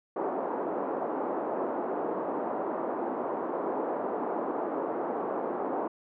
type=band-pass noise; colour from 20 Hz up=pink; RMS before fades=-32 dBFS; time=0.16-5.88 s; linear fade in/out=5 ms; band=290 to 1000 Hz; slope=24 dB/octave; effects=none